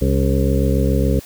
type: harmonic tone with a mistuned harmonic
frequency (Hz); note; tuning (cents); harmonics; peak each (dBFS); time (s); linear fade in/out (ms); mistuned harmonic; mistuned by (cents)
67.1; C2; +44; 1 / 2 / 3 / 4 / 6 / 7 / 8; -17 / -20 / -22 / -23 / -25 / -25 / -26; 0.01-1.2; 10; 4; +74
effects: white hiss -41 dBFS RMS until 1.25 s